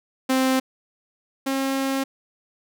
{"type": "tone pair in turn", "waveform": "sawtooth", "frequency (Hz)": [261.6, 269.6], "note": ["C4", "C#4"], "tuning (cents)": [0, -48], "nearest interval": "minor second", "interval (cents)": 52, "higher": "second", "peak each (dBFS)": [-14, -18], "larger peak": "first", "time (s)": [[0.29, 0.6], [1.46, 2.04]], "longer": "second", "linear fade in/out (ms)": 10, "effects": []}